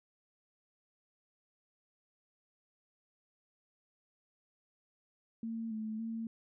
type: tone with pitch steps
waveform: sine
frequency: 226.8 / 218 / 226.3 Hz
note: A#3 / A3 / A3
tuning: -47 / -16 / +49 cents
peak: -36 dBFS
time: 5.43-6.27 s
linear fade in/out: 2 ms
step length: 280 ms
effects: none